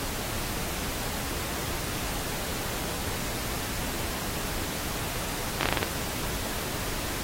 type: slowing click train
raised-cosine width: 0.3 ms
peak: -8 dBFS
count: 7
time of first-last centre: 5.61-5.829 s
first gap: 21 ms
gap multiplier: 1.22
effects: pink hiss -33 dBFS RMS until 7.23 s + AAC 48 kbps